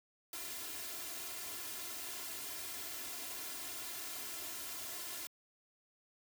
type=noise with comb filter; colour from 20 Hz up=white; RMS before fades=-44 dBFS; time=0.33-5.27 s; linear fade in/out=2 ms; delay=2.9 ms; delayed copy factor=+0.95; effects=high-pass 80 Hz 12 dB/octave